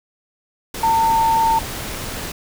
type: tone in noise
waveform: sine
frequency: 900 Hz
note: A5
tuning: 39 cents sharp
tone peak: -13 dBFS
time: 0.83-1.59 s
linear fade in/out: 5 ms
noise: pink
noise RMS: -28 dBFS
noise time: 0.74-2.32 s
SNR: +12 dB
effects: none